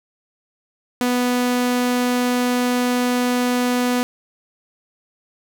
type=tone; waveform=sawtooth; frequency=246.9 Hz; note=B3; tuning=in tune; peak=-13 dBFS; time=1.01-4.03 s; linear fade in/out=0 ms; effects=none